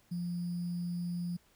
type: tone with sample-and-hold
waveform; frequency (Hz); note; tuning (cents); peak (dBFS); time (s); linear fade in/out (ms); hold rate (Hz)
sine; 174.61; F3; 0; -33; 0.11-1.37; 10; 4900
effects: pink hiss -67 dBFS RMS until 1.55 s